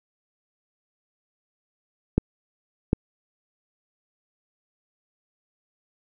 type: clicks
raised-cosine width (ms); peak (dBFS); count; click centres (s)
3; -5; 2; 2.18 / 2.931
effects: none